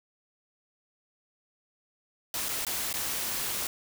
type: noise with dropouts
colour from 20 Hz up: white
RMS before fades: -32 dBFS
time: 2.34-3.67 s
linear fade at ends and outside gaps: 1 ms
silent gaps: 2.486-2.49 / 2.65-2.667 / 2.928-2.939 s
effects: none